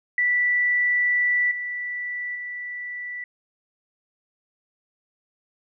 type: tone with level steps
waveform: sine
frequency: 1966 Hz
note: B6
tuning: 8 cents flat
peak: -18 / -27 / -30 dBFS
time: 0.18-3.24 s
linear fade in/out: 2 ms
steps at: 1.51 / 2.35 s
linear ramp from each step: 5 ms
effects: none